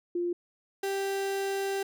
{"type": "tone pair in turn", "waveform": ["sine", "35% pulse"], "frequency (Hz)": [349.2, 392], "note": ["F4", "G4"], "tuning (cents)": [0, 0], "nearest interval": "major second", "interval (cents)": 200, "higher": "second", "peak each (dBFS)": -27, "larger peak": "neither", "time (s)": [[0.15, 0.33], [0.83, 1.83]], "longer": "second", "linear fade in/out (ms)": 5, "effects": []}